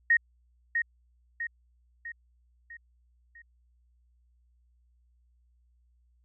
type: tone with echo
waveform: sine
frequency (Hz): 1864.7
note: A#6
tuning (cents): 0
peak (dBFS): -18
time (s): 0.1-0.17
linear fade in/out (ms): 5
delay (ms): 650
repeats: 5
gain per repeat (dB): -6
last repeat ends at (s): 3.42
effects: added 60 Hz sine -63 dBFS peak until 6.24 s